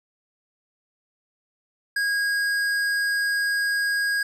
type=tone with tanh clipping; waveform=triangle; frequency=1638 Hz; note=G#6; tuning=24 cents flat; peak=-23 dBFS; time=1.96-4.23 s; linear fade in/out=5 ms; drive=18 dB; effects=none